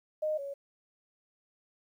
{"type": "tone pair in turn", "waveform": "sine", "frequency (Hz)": [616, 558.9], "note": ["D#5", "C#5"], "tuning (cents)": [-17, 14], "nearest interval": "major second", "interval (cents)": 169, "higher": "first", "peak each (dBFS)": [-28, -36], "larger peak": "first", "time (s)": [[0.22, 0.38], [0.38, 0.54]], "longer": "neither", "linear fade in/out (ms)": 10, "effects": ["11-bit"]}